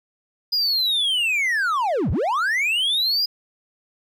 triangle linear two-way sweep, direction down then up, 4978 to 55.7 to 4978 Hz, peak -17 dBFS, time 0.52-3.26 s, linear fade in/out 10 ms, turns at 2.11 s, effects none

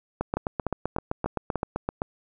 two click trains, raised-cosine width 1 ms, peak -12 / -12 dBFS, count 15 / 5, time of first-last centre 0.21-2.019 / 0.37-1.557 s, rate 7.74 / 3.37 Hz, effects none

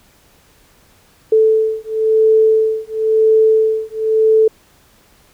sine beating tone pair, 438.8 / 439.77 Hz, A4 / A4, -5 / -1 cents, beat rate 0.97 Hz, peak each -13 dBFS, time 1.32-4.48 s, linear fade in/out 5 ms, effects pink hiss -51 dBFS RMS until 5.33 s

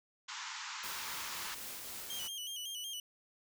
pink band-pass noise, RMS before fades -44 dBFS, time 0.28-1.55 s, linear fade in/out 10 ms, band 860 to 7400 Hz, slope 96 dB/octave
white noise with tremolo, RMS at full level -44 dBFS, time 0.83-2.28 s, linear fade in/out 10 ms, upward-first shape triangle, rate 3.8 Hz, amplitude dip 25%
sawtooth tone with vibrato, 3080 Hz, G7, 31 cents flat, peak -37 dBFS, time 2.1-3 s, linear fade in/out 2 ms, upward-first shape square, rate 5.4 Hz, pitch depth 67 cents each way
effects none

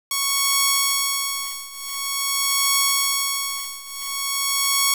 5% pulse tone with tremolo, 1108.7 Hz, C#6, in tune, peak -4 dBFS, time 0.11-4.94 s, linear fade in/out 2 ms, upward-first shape triangle, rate 0.47 Hz, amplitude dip 90%, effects 7-bit

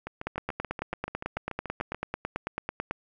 two click trains, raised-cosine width 0.5 ms, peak -15 / -20 dBFS, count 25 / 14, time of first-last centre 0.27-2.91 / 0.07-1.946 s, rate 9.09 / 6.93 Hz, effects none

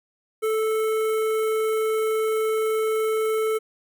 square tone with notch filter, 438.2 Hz, A4, 7 cents flat, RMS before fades -23 dBFS, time 0.42-3.59 s, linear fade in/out 20 ms, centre 4700 Hz, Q 0.59, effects none

